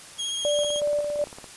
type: tone with vibrato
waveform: sawtooth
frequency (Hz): 3268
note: G#7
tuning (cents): -29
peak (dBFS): -24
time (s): 0.18-0.81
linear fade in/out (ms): 20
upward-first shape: sine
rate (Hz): 15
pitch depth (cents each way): 22
type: tone with tremolo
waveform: sine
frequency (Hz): 587.3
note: D5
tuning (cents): 0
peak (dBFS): -21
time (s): 0.45-1.24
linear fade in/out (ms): 0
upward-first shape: square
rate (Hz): 2.7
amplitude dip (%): 40
type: click train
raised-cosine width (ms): 1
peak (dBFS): -27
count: 16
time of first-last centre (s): 0.59-1.442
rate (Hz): 17.6
effects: white hiss -44 dBFS RMS until 1.56 s + resampled to 24000 Hz